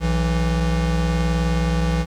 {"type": "tone pair together", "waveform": "square", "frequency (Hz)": [61.32, 164.9], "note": ["B1", "E3"], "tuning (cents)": [-12, 1], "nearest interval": "octave + perfect fourth", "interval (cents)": 1713, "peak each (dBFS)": -21, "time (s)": [0, 2.06], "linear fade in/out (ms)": 50, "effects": ["low-pass 7000 Hz 12 dB/octave", "8-bit"]}